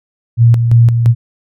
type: tone with tremolo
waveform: sine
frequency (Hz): 117.2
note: A#2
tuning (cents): +10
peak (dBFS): -3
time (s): 0.37-1.15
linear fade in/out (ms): 50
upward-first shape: square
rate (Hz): 2.9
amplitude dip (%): 50
effects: none